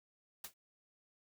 white noise with exponential decay, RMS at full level -40 dBFS, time 0.44-0.54 s, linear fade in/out 5 ms, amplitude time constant 21 ms, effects none

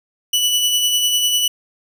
sawtooth tone with tremolo, 2960 Hz, F#7, in tune, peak -10 dBFS, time 0.33-1.48 s, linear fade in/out 5 ms, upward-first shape sine, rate 10 Hz, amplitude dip 35%, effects none

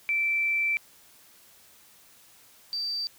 sine tone pair in turn, 2334 / 4655 Hz, D7 / D8, -11 / -16 cents, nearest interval octave, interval 1195 cents, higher second, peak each -23 / -28 dBFS, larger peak first, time 0.09-0.77 / 2.73-3.07 s, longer first, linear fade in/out 0 ms, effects white hiss -56 dBFS RMS until 3.18 s

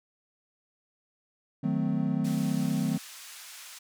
triangle chord, D# diminished seventh, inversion none, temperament equal with one note detuned, 155.56 / 185 / 220 / 257.1 Hz, D#3 / F#3 / A3 / C4, 0 / 0 / 0 / -30 cents, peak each -29 dBFS, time 1.63-2.98 s, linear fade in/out 10 ms
white band-pass noise, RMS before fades -46 dBFS, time 2.24-3.79 s, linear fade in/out 10 ms, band 1200 to 9600 Hz, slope 12 dB/octave
effects none

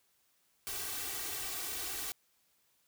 white noise with comb filter, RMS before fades -39 dBFS, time 0.67-2.12 s, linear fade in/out 0 ms, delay 2.6 ms, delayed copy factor +0.95, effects white hiss -73 dBFS RMS until 2.87 s

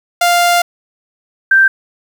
sawtooth / sine tone pair in turn, 698.5 / 1568.1 Hz, F5 / G6, 0 / 0 cents, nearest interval octave + major second, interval 1400 cents, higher second, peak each -5 dBFS, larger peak neither, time 0.21-0.62 / 1.51-1.68 s, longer first, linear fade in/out 5 ms, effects 7-bit

